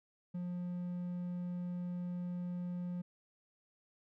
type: tone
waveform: triangle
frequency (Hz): 177.4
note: F3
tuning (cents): +27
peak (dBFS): -35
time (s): 0.34-3.02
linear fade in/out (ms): 10
effects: none